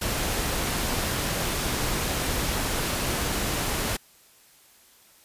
pink noise, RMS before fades -27 dBFS, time 0.01-3.97 s, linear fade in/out 10 ms, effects white hiss -56 dBFS RMS until 5.24 s + resampled to 32000 Hz

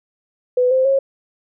sine tone with pitch steps, 498.9 / 520.7 / 543.4 Hz, B4 / C5 / C#5, +17 / -8 / -35 cents, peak -12 dBFS, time 0.57-0.99 s, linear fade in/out 5 ms, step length 140 ms, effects none

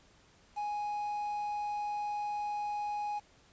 triangle tone with quantisation, 830.6 Hz, G#5, in tune, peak -31 dBFS, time 0.56-3.2 s, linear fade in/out 20 ms, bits 9, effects pink hiss -63 dBFS RMS until 3.52 s + resampled to 16000 Hz

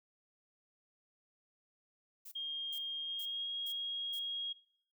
violet noise bursts, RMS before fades -50 dBFS, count 5, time 2.25-4.195 s, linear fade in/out 10 ms, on 69 ms, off 400 ms
sine tone with pitch glide, 3226 to 3277 Hz, G7 to G#7, +49 to -24 cents, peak -37 dBFS, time 2.35-4.53 s, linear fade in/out 10 ms, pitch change +27 cents, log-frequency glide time 2.99-3.5 s
effects noise-tail reverb RT60 0.6 s tail -19 dB re dry

